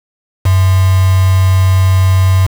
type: tone with quantisation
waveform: sine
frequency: 94 Hz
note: F#2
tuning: 28 cents sharp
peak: -6 dBFS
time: 0.45-2.47 s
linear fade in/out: 10 ms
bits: 3
effects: none